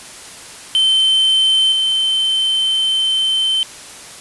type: tone with level steps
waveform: triangle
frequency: 3088 Hz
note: G7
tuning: 27 cents flat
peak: -9 / -12 dBFS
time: 0.75-3.63 s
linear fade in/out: 0 ms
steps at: 1.72 s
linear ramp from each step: 2 ms
effects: white hiss -35 dBFS RMS until 4.2 s + resampled to 24000 Hz